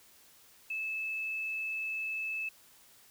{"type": "tone", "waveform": "sine", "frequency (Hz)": 2614, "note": "E7", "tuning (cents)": -15, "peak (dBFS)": -33, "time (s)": [0.7, 2.49], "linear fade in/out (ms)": 5, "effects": ["white hiss -60 dBFS RMS until 3.1 s"]}